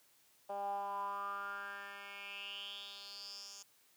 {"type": "tone with band-pass filter sweep", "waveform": "10% pulse", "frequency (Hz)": 200, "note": "G3", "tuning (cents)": 35, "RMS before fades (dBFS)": -44, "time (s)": [0.49, 3.63], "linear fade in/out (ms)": 10, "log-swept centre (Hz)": [690, 6300], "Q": 6.6, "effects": ["white hiss -69 dBFS RMS until 3.96 s", "high-pass 100 Hz 12 dB/octave"]}